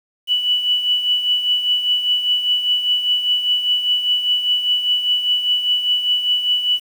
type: tone with tremolo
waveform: sine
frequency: 2960 Hz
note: F#7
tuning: in tune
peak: -12 dBFS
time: 0.27-6.8 s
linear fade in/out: 50 ms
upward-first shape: triangle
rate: 5 Hz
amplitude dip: 65%
effects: 7-bit